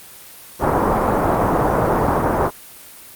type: low-pass noise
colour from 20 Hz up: white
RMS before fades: -17 dBFS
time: 0.59-2.51 s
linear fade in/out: 50 ms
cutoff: 1100 Hz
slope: 24 dB/octave
effects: white hiss -40 dBFS RMS until 3.15 s + Opus 32 kbps